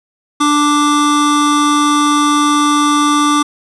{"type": "tone pair together", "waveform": "square", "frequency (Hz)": [294.1, 1175.5], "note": ["D4", "D6"], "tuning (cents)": [3, 1], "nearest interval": "2 octaves", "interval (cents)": 2398, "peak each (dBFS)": -13, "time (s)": [0.4, 3.43], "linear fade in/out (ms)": 10, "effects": ["resampled to 24000 Hz"]}